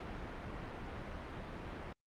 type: low-pass noise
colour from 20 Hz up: pink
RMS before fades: -45 dBFS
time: 0-1.93 s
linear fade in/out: 5 ms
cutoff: 2000 Hz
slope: 12 dB/octave
effects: Opus 48 kbps